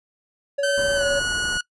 triangle tone with tremolo, 563 Hz, C#5, 27 cents sharp, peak -17 dBFS, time 0.58-1.2 s, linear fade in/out 10 ms, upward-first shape sine, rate 19 Hz, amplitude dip 30%
sawtooth tone with pitch glide, 1540 to 1459.5 Hz, G6 to F#6, -31 to -24 cents, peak -19 dBFS, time 0.63-1.61 s, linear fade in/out 5 ms, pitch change -93 cents, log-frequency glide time 0.95-1.04 s
pink band-stop noise, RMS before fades -34 dBFS, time 0.77-1.58 s, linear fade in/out 10 ms, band 1800 to 6300 Hz, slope 48 dB/octave
effects noise-tail reverb RT60 0.1 s tail -22 dB re dry + resampled to 24000 Hz

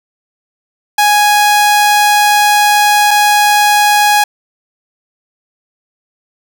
sawtooth tone pair in turn, 830.6 / 830.6 Hz, G#5 / G#5, 0 / 0 cents, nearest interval unison, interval 0 cents, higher neither, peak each -3 dBFS, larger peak neither, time 0.98-3.11 / 3.11-4.24 s, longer first, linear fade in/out 5 ms, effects none

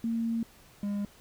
sine / triangle tone pair in turn, 229.1 / 203.3 Hz, A#3 / G#3, -30 / -37 cents, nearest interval major second, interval 207 cents, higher first, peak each -27 / -27 dBFS, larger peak neither, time 0.04-0.43 / 0.83-1.05 s, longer first, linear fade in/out 2 ms, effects pink hiss -57 dBFS RMS until 1.2 s

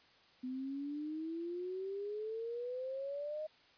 sine exponential sweep, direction up, 251.4 to 625 Hz, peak -38 dBFS, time 0.43-3.47 s, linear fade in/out 10 ms, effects white hiss -65 dBFS RMS until 3.77 s + resampled to 11025 Hz

